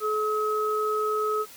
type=tone pair together; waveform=sine; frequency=428.3 / 1279 Hz; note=A4 / D#6; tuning=-47 / +47 cents; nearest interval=octave + perfect fifth; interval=1894 cents; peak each=-26 / -26 dBFS; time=0-1.46 s; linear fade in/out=50 ms; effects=white hiss -47 dBFS RMS until 1.56 s